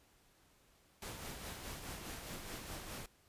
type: noise with tremolo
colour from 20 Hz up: pink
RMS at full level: -45 dBFS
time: 1.02-3.06 s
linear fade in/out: 2 ms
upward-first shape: sine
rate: 4.8 Hz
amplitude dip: 40%
effects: pink hiss -69 dBFS RMS until 3.28 s + resampled to 32000 Hz